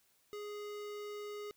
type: tone with notch filter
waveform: square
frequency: 415.3 Hz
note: G#4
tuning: in tune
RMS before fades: -44 dBFS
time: 0.33-1.51 s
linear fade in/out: 0 ms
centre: 10000 Hz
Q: 1.3
effects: white hiss -72 dBFS RMS until 1.56 s